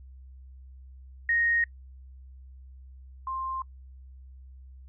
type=tone pair in turn; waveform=sine; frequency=1864.7 / 1053 Hz; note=A#6 / C6; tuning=0 / +11 cents; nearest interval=minor seventh; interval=989 cents; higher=first; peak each=-22 / -30 dBFS; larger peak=first; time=1.29-1.64 / 3.27-3.62 s; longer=neither; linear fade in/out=2 ms; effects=noise-tail reverb RT60 0.1 s tail -24 dB re dry + added 65 Hz sine -45 dBFS peak until 4.88 s